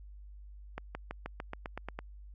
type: accelerating click train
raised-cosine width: 0.5 ms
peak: -23 dBFS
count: 10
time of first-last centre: 0.78-1.99 s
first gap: 170 ms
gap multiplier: 0.94
effects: added 50 Hz sine -47 dBFS peak until 2.34 s + AAC 48 kbps